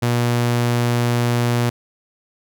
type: tone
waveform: sawtooth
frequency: 120 Hz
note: B2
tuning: 49 cents flat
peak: -12 dBFS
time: 0.02-1.7 s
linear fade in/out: 10 ms
effects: none